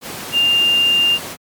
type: tone in noise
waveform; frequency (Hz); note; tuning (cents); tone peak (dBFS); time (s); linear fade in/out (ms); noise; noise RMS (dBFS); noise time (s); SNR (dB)
sine; 2800; F7; +4; -11; 0.32-1.19; 50; pink; -28; 0.01-1.37; +14
effects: high-pass 150 Hz 12 dB/octave + MP3 96 kbps